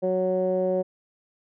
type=tone with low-pass filter; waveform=15% pulse; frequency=185 Hz; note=F#3; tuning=in tune; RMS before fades=-24 dBFS; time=0.02-0.83 s; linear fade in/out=20 ms; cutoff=530 Hz; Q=3.8; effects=none